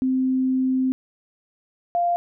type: tone pair in turn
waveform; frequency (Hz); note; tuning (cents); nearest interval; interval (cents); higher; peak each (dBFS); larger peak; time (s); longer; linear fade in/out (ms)
sine; 259.8 / 696; C4 / F5; -12 / -6; octave + perfect fourth; 1706; second; -18; neither; 0.02-0.92 / 1.95-2.16; first; 0
effects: none